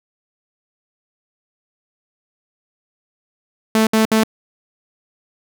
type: tone bursts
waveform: sawtooth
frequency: 220 Hz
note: A3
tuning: in tune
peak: -8 dBFS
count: 3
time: 3.75-4.236 s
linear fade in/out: 2 ms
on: 120 ms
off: 63 ms
effects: none